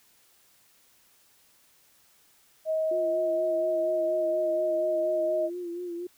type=tone with pitch glide; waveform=sine; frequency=633 to 624.6 Hz; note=D#5 to D#5; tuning=+30 to +7 cents; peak=-24 dBFS; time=2.65-5.5 s; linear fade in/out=50 ms; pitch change=-23 cents; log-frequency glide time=3.63-4.46 s
type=tone with vibrato; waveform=sine; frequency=349.2 Hz; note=F4; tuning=in tune; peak=-32 dBFS; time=2.91-6.07 s; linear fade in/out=5 ms; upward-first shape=sine; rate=4.2 Hz; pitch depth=46 cents each way
effects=white hiss -62 dBFS RMS until 6.17 s